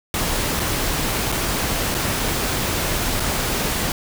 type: noise with dropouts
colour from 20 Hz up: pink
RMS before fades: -22 dBFS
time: 0.14-3.92 s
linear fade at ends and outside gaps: 1 ms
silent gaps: 0.596-0.6 / 1.319-1.324 / 1.944-1.949 / 3.198-3.202 s
effects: none